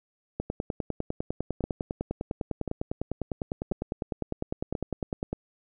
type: two click trains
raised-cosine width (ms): 2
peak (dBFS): -16 / -17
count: 50 / 4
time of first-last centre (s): 0.4-5.33 / 1.64-4.752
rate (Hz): 9.94 / 0.964
effects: none